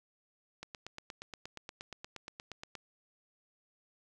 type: click train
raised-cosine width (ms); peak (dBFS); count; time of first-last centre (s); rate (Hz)
0.2; -26; 19; 0.63-2.753; 8.48
effects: none